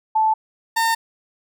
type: tone pair in turn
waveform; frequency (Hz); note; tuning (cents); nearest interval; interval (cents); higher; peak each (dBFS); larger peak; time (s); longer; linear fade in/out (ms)
sine / 30% pulse; 875 / 909.6; A5 / A#5; -10 / -43; minor second; 67; second; -14; neither; 0.15-0.34 / 0.76-0.95; neither; 10
effects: none

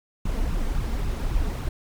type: noise with flanger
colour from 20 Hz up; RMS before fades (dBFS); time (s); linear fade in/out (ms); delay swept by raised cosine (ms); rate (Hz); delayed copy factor
brown; -25; 0.25-1.69; 5; 0.74 to 4.44; 3.7; +0.6
effects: none

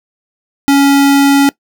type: tone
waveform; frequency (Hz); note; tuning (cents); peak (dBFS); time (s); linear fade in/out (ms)
square; 279.3; C#4; +13; -6; 0.68-1.49; 0
effects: noise-tail reverb RT60 0.1 s tail -21 dB re dry

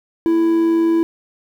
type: tone with amplitude modulation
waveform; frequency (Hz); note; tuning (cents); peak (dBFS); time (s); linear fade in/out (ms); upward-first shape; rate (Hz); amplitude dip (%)
triangle; 331.1; E4; +8; -9; 0.26-1.03; 0; sine; 98.5; 30
effects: 8-bit

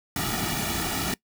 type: noise with comb filter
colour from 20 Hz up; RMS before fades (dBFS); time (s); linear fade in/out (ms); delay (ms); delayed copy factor
pink; -28; 0.16-1.14; 2; 1.9; -0.85
effects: noise-tail reverb RT60 0.1 s tail -22 dB re dry

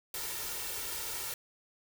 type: noise with comb filter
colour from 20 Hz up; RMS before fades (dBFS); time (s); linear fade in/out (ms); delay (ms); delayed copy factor
white; -38; 0.14-1.34; 2; 2.2; +0.6
effects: none

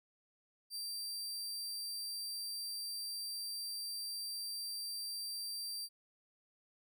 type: tone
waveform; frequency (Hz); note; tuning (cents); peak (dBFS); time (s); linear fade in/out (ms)
sawtooth; 4699; D8; 0; -37; 0.7-5.89; 50
effects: none

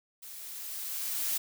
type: noise with level ramp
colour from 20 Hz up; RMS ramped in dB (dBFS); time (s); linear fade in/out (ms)
blue; -46 to -30; 0.22-1.38; 10
effects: none

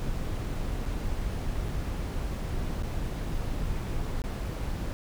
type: noise with dropouts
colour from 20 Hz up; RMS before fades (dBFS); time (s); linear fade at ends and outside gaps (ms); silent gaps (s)
brown; -31; 0-4.93; 0; 0.854-0.859 / 1.685-1.69 / 2.825-2.833 / 4.218-4.239
effects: none

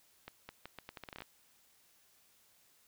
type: accelerating click train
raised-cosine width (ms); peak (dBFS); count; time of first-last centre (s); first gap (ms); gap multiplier
0.3; -29; 13; 0.28-1.221; 210; 0.79
effects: white hiss -68 dBFS RMS until 2.87 s

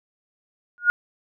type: tone with exponential growth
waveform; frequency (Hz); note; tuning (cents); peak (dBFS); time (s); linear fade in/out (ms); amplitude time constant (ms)
sine; 1434; F6; +45; -9; 0.78-0.9; 0; 24
effects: none

